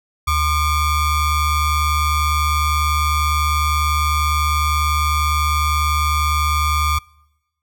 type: ring-modulated tone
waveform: square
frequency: 567 Hz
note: C#5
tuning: 39 cents sharp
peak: -13 dBFS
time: 0.27-6.99 s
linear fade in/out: 10 ms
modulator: 642 Hz
effects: noise-tail reverb RT60 1.0 s tail -26 dB re dry